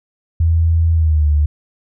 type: tone with pitch glide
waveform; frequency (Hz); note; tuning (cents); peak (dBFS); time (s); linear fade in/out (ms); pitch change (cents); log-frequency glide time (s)
sine; 82.41 to 74.27; E2 to D2; 0 to +20; -10; 0.4-1.46; 5; -180; 0.93-1.28
effects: none